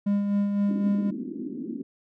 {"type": "tone with tremolo", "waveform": "triangle", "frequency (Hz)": 202.4, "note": "G#3", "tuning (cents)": -44, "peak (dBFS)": -18, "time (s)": [0.06, 1.11], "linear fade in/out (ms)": 10, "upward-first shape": "sine", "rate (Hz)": 3.9, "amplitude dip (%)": 40}
{"type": "band-pass noise", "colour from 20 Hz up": "pink", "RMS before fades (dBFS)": -34, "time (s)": [0.68, 1.83], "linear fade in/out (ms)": 10, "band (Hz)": [210, 330], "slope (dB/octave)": 48}
{"effects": []}